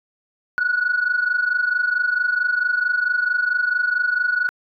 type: tone pair together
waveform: sine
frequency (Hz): 1449.5 / 1474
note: F#6 / F#6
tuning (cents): -36 / -7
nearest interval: unison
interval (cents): 29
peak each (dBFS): -21 / -18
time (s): 0.58-4.49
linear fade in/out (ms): 0
effects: tanh soft clip ceiling -12 dBFS